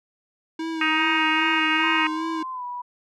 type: tone with vibrato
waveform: square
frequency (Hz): 319.1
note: D#4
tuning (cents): +44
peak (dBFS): -27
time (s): 0.59-2.43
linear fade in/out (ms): 5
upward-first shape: sine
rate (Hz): 2.5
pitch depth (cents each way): 41
type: harmonic tone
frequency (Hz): 313.7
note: D#4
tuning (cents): +14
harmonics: 3 / 4 / 5 / 6 / 7 / 8 / 9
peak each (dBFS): -27 / -27 / -27 / -27 / -27 / -27 / -27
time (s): 0.81-2.07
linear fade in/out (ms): 2
type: tone with pitch glide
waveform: sine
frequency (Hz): 1036 to 979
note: C6 to B5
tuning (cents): -17 to -15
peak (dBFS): -29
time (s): 1.83-2.82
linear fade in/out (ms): 10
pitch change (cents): -98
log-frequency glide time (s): 2.51-2.64
effects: low-pass 5000 Hz 12 dB/octave